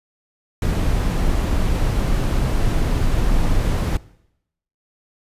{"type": "noise", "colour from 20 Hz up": "brown", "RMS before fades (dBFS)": -18, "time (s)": [0.62, 3.97], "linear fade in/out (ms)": 2, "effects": ["noise-tail reverb RT60 0.8 s tail -20 dB re dry", "resampled to 32000 Hz"]}